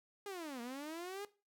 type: linear two-way sweep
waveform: sawtooth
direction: down then up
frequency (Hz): 415.3 to 230 to 415.3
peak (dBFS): -39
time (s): 0.26-1.25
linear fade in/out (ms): 2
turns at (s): 0.61
effects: noise-tail reverb RT60 0.3 s tail -17 dB re dry